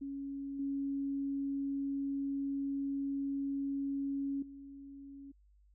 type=tone with level steps; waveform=sine; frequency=277.2 Hz; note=C#4; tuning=in tune; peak=-38 / -33 / -47 dBFS; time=0.01-5.32 s; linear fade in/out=10 ms; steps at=0.59 / 4.42 s; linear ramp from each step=5 ms; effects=added 50 Hz sine -62 dBFS peak until 5.74 s